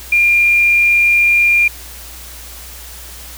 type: tone with frequency modulation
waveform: sine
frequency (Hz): 2400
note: D7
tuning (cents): +37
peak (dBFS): -8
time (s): 0.12-1.68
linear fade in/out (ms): 5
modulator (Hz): 76.2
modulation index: 0.24
effects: added 60 Hz sine -35 dBFS peak until 3.37 s + white hiss -34 dBFS RMS until 3.37 s